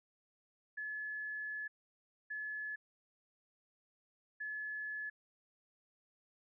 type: tone bursts at uneven times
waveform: sine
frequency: 1713 Hz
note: A6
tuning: 47 cents flat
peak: -39 dBFS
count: 3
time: 0.77-1.68 / 2.3-2.76 / 4.4-5.1 s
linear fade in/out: 10 ms
effects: none